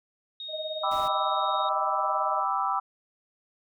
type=tone; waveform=sine; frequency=3729 Hz; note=A#7; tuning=in tune; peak=-35 dBFS; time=0.4-1.69 s; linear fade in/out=2 ms
type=tone with tremolo; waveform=sine; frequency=622.3 Hz; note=D#5; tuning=in tune; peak=-29 dBFS; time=0.48-2.45 s; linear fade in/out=50 ms; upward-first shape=sine; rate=18 Hz; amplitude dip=75%
type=chord; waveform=sine; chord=E minor seventh; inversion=first; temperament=equal; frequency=784 / 987.8 / 1174.7 / 1318.5 Hz; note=G5 / B5 / D6 / E6; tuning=0 / 0 / 0 / 0 cents; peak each=-30 dBFS; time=0.83-2.8 s; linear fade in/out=10 ms
type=noise; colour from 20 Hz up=pink; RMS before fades=-44 dBFS; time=0.91-1.08 s; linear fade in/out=5 ms
effects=none